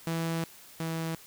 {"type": "tone pair in turn", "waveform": "sawtooth", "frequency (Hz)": [164.81, 163.11], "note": ["E3", "E3"], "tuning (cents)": [0, -18], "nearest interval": "unison", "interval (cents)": 18, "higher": "first", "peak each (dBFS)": [-25, -27], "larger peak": "first", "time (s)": [[0.07, 0.44], [0.8, 1.15]], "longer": "first", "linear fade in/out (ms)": 2, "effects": ["white hiss -52 dBFS RMS until 1.26 s"]}